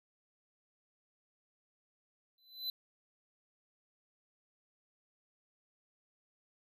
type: tone with exponential growth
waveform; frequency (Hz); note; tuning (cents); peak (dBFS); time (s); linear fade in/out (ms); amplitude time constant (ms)
square; 4018; B7; +29; -33; 2.38-2.7; 2; 69
effects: none